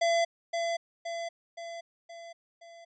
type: tone with echo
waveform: square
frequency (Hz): 676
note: E5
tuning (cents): +43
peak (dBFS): -24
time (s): 0.01-0.25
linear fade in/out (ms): 10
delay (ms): 520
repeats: 5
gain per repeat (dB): -5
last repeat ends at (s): 2.85
effects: resampled to 16000 Hz